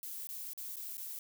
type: noise with dropouts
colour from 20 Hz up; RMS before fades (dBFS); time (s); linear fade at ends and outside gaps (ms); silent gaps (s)
violet; -43; 0.03-1.19; 1; 0.271-0.29 / 0.534-0.577 / 0.759-0.767 / 0.971-0.979
effects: none